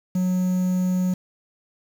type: tone with quantisation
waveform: triangle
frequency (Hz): 183.1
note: F#3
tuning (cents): -18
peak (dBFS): -17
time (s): 0.15-1.14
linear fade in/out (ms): 5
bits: 7
effects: none